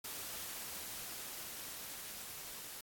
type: noise with level ramp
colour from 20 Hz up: white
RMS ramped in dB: -44 to -48 dBFS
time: 0.04-2.81 s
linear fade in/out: 5 ms
effects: AAC 64 kbps